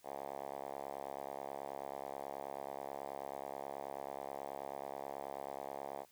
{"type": "tone with band-pass filter", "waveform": "5% pulse", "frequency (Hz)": 69.3, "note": "C#2", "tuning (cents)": 0, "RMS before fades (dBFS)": -45, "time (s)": [0.03, 6.06], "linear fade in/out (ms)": 50, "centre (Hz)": 730, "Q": 2.2, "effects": ["white hiss -68 dBFS RMS until 6.11 s"]}